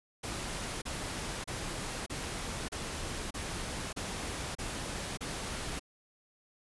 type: noise bursts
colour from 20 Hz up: pink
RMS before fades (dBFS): -38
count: 9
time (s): 0.23-5.796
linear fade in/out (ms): 10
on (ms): 590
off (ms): 32
effects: resampled to 24000 Hz